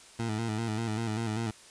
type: tone with vibrato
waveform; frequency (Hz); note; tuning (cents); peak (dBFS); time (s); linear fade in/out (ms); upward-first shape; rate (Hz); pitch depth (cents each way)
20% pulse; 111.4; A2; +22; -25; 0.19-1.51; 5; square; 5.1; 59
effects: white hiss -53 dBFS RMS until 1.7 s + resampled to 22050 Hz